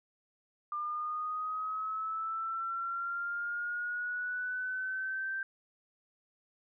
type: linear sweep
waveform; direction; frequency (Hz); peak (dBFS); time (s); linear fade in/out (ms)
sine; up; 1196 to 1568; -33; 0.72-5.43; 2
effects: none